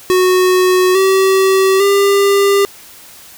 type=tone with pitch steps; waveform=square; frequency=368 / 383.2 / 399 Hz; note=F#4 / G4 / G4; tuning=-9 / -39 / +31 cents; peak=-9 dBFS; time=0.1-2.65 s; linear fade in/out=0 ms; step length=850 ms; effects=white hiss -38 dBFS RMS until 3.37 s